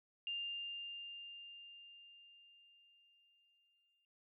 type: tone with exponential decay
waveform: sine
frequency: 2800 Hz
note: F7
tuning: 4 cents sharp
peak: -38 dBFS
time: 0.27-4.05 s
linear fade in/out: 1 ms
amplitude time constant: 820 ms
effects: none